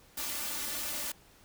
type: noise with comb filter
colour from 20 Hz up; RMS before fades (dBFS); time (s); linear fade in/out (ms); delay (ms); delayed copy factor
white; -36; 0.17-1.12; 5; 3.4; +0.75
effects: pink hiss -60 dBFS RMS until 1.44 s

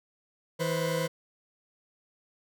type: tone cluster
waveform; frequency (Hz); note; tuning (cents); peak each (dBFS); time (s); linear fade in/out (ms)
40% pulse; 162 / 494.3 / 525; E3 / B4 / C5; -30 / +1 / +6; -31; 0.59-1.08; 20
effects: none

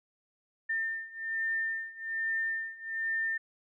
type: beating tone pair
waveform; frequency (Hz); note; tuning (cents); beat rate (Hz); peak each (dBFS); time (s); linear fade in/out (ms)
sine; 1802 / 1803.2; A6 / A6; +41 / +42; 1.2; -35 / -33; 0.69-3.38; 10
effects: none

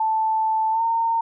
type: tone with pitch glide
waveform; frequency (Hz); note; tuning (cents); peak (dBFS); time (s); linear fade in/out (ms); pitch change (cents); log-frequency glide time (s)
sine; 880 to 914.7; A5 to A#5; 0 to -33; -18; 0-1.21; 5; +67; 0.71-0.82
effects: none

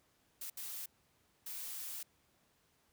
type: noise bursts at uneven times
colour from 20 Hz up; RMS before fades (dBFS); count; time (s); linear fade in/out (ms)
blue; -44; 3; 0.41-0.5 / 0.57-0.86 / 1.46-2.03; 5
effects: pink hiss -73 dBFS RMS until 2.92 s + high-pass 60 Hz 12 dB/octave

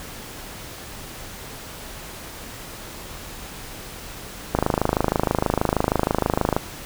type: click train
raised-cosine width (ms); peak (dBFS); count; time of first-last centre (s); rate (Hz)
1; -4; 54; 4.55-6.565; 26.3
effects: pink hiss -37 dBFS RMS until 6.85 s

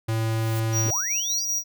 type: tone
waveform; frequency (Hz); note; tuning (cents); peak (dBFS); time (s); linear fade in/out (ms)
square; 112; A2; +31; -23; 0.08-0.91; 10
type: noise with exponential growth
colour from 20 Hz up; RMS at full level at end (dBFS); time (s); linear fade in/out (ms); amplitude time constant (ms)
blue; -36; 0.09-0.6; 5; 110
type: tone with tremolo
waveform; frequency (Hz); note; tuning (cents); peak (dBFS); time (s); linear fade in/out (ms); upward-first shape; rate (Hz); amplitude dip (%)
square; 5750; F8; +50; -23; 0.72-1.64; 50; square; 5.2; 30
type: linear sweep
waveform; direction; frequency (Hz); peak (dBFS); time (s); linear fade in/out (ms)
sine; up; 127.5 to 4978; -31; 0.85-1.45; 10
effects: none

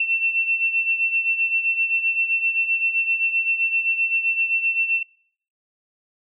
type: beating tone pair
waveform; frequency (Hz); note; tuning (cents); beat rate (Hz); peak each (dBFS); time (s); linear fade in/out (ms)
sine; 2694 / 2701.7; E7 / E7; +37 / +42; 7.7; -20 / -26; 0-5.03; 5
effects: noise-tail reverb RT60 0.6 s tail -25 dB re dry

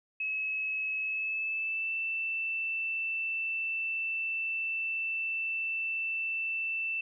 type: tone with pitch glide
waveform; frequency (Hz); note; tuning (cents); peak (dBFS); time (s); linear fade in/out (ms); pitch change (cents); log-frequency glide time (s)
sine; 2575 to 2663; E7 to E7; -41 to +17; -30; 0.2-7.01; 5; +58; 1-1.93
effects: none

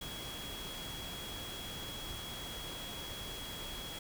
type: tone in noise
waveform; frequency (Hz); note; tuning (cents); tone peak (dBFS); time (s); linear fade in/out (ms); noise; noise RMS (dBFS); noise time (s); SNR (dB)
sine; 3322; G#7; 0; -45; 0.01-3.99; 5; pink; -45; 0.01-3.99; -3
effects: none

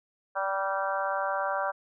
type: harmonic tone with a mistuned harmonic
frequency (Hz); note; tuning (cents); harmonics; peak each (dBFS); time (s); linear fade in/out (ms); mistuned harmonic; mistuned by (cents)
194.1; G3; -17; 3 / 4 / 5 / 6 / 7 / 8; -32 / -33 / -34 / -35 / -35 / -36; 0.35-1.72; 20; 7; +22
effects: none

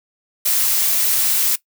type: noise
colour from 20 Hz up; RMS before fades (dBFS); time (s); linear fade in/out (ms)
blue; -17; 0.45-1.56; 10
effects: noise-tail reverb RT60 0.1 s tail -18 dB re dry

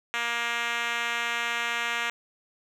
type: tone with band-pass filter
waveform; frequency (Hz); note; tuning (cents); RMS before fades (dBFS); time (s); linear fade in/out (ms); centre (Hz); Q
5% pulse; 235.6; A#3; +19; -29; 0.14-2.1; 0; 2200; 0.86
effects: none

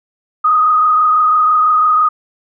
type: tone with frequency modulation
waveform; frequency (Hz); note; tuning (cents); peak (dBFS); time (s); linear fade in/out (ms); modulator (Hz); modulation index
sine; 1245; D#6; +1; -8; 0.44-2.09; 10; 26; 1.1
effects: none

